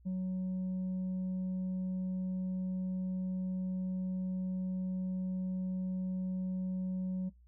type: tone with tanh clipping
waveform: triangle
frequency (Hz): 185.4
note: F#3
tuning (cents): +4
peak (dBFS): -33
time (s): 0.05-7.3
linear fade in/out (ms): 20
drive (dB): 7
effects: noise-tail reverb RT60 0.2 s tail -24 dB re dry + added 60 Hz sine -58 dBFS peak until 7.47 s